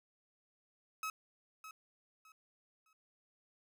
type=tone with echo; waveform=30% pulse; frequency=1283 Hz; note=E6; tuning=47 cents flat; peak=-35 dBFS; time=1.03-1.1 s; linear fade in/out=2 ms; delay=610 ms; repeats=3; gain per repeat=-11 dB; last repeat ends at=2.93 s; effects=none